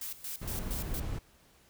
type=noise with tremolo; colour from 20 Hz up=blue; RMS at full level=-39 dBFS; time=0.01-1 s; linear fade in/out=5 ms; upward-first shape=square; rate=4.3 Hz; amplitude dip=80%
type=noise; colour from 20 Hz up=brown; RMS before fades=-36 dBFS; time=0.41-1.19 s; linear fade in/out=10 ms
effects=pink hiss -63 dBFS RMS until 1.69 s